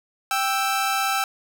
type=tone pair together; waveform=sawtooth; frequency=784 / 1318.5 Hz; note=G5 / E6; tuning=0 / 0 cents; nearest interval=major sixth; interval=900 cents; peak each=-20 dBFS; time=0.31-1.24 s; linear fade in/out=2 ms; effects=none